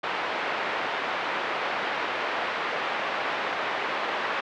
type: band-pass noise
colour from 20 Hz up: pink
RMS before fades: -29 dBFS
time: 0.03-4.41 s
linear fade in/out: 10 ms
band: 600 to 2600 Hz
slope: 12 dB/octave
effects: low-pass 4000 Hz 12 dB/octave